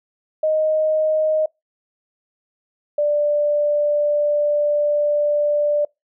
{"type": "tone pair in turn", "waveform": "sine", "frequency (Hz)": [622.3, 589.3], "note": ["D#5", "D5"], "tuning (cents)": [0, 6], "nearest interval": "minor second", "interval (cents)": 94, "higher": "first", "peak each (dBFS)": -15, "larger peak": "neither", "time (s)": [[0.43, 1.46], [2.98, 5.85]], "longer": "second", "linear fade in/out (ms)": 5, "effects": ["noise-tail reverb RT60 0.2 s tail -26 dB re dry"]}